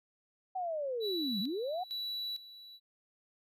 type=linear two-way sweep; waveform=sine; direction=down then up; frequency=764 to 182.7 to 764 Hz; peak=-33 dBFS; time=0.55-1.84 s; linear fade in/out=10 ms; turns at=1.4 s
type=tone with tremolo; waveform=triangle; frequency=3937 Hz; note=B7; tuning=6 cents flat; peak=-34 dBFS; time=1-2.8 s; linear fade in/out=50 ms; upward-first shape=square; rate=1.1 Hz; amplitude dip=80%
effects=none